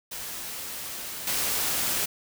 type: noise with level steps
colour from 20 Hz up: white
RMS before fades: -36 / -27 dBFS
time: 0.11-2.06 s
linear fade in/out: 10 ms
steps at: 1.27 s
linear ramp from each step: 2 ms
effects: none